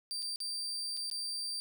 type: tone with dropouts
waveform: 35% pulse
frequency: 4686 Hz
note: D8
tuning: 5 cents flat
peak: -34 dBFS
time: 0.11-1.6 s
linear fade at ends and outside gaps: 0 ms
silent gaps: 0.222-0.226 / 0.359-0.403 / 0.968-0.972 / 1.1-1.113 s
effects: none